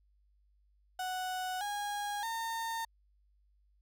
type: tone with pitch steps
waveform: 35% pulse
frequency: 740 / 821.1 / 911 Hz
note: F#5 / G#5 / A#5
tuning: 0 / -20 / -40 cents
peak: -33 dBFS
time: 0.99-2.85 s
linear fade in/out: 5 ms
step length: 620 ms
effects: added 50 Hz sine -66 dBFS peak until 3.81 s